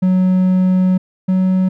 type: tone pair in turn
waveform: triangle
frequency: 185 / 186.5 Hz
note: F#3 / F#3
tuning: 0 / +14 cents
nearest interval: unison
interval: 14 cents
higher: second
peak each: -8 / -9 dBFS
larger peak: first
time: 0.02-0.98 / 1.28-1.69 s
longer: first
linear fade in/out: 10 ms
effects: none